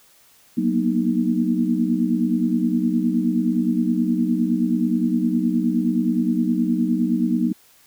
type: chord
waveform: sine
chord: B major seventh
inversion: second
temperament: equal with one note detuned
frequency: 185 / 233.1 / 242.7 / 311.1 Hz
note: F#3 / A#3 / B3 / D#4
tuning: 0 / 0 / -30 / 0 cents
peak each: -24 / -22 / -22 / -24 dBFS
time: 0.57-7.53 s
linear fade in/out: 10 ms
effects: white hiss -54 dBFS RMS until 7.86 s